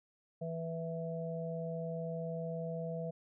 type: harmonic tone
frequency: 164.81 Hz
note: E3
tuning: in tune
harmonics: 1 / 3 / 4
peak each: -39 / -42 / -42 dBFS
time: 0.41-3.11 s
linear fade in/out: 10 ms
effects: none